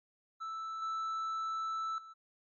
triangle tone with level steps, 1318.5 Hz, E6, in tune, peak -36 / -32 / -47 dBFS, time 0.4-2.14 s, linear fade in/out 20 ms, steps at 0.82 / 1.98 s, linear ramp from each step 2 ms, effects MP3 32 kbps

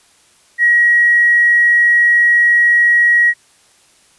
triangle tone with tanh clipping, 1903 Hz, A#6, 35 cents sharp, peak -7 dBFS, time 0.58-3.34 s, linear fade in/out 50 ms, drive 2 dB, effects white hiss -51 dBFS RMS until 4.18 s + resampled to 24000 Hz

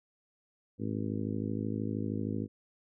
harmonic tone, 53 Hz, G#1, 36 cents sharp, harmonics 2 / 3 / 4 / 5 / 6 / 7 / 8 / 9, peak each -37 / -44 / -36 / -37 / -42 / -43 / -47 / -46 dBFS, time 0.78-2.48 s, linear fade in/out 50 ms, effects none

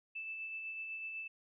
sine tone with tremolo, 2637 Hz, E7, in tune, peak -39 dBFS, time 0.15-1.28 s, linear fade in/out 10 ms, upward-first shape sine, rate 8 Hz, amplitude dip 30%, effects none

